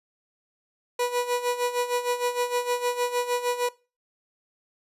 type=tone with tremolo; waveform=30% pulse; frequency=489 Hz; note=B4; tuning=17 cents flat; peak=-19 dBFS; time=0.99-3.69 s; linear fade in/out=5 ms; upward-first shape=sine; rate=6.5 Hz; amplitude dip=75%; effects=noise-tail reverb RT60 0.3 s tail -20 dB re dry + resampled to 32000 Hz